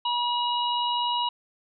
harmonic tone, 964 Hz, B5, 42 cents flat, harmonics 1 / 3 / 4, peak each -25 / -29 / -33 dBFS, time 0.05-1.29 s, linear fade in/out 5 ms, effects none

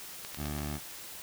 clicks, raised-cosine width 0.2 ms, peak -23 dBFS, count 4, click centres 0.249 / 0.346 / 0.457 / 0.586 s
15% pulse tone, 73.7 Hz, D2, 7 cents sharp, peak -28 dBFS, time 0.36-0.8 s, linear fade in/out 50 ms
effects white hiss -45 dBFS RMS until 1.22 s

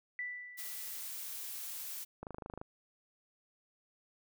sine tone with exponential decay, 1975.5 Hz, B6, in tune, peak -35 dBFS, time 0.19-1.21 s, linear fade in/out 1 ms, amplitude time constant 220 ms
blue noise, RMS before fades -43 dBFS, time 0.57-2.05 s, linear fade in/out 20 ms
click train, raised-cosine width 1 ms, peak -29 dBFS, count 11, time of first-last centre 2.23-2.615 s, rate 26 Hz
effects none

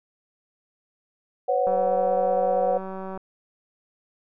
sine chord, B suspended second, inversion none, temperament equal with one note detuned, 504 / 554.4 / 740 Hz, B4 / C#5 / F#5, +35 / 0 / 0 cents, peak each -24 dBFS, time 1.48-2.78 s, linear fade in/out 10 ms
click train, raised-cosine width 1 ms, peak -22 dBFS, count 287, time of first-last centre 1.67-3.175 s, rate 190 Hz
effects none

